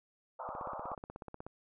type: band-pass noise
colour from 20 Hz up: white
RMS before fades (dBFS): -42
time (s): 0.39-0.95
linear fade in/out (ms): 10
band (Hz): 510 to 1300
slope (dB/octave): 96
type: click train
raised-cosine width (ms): 1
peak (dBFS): -30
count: 17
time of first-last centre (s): 0.49-1.466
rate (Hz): 16.4
effects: none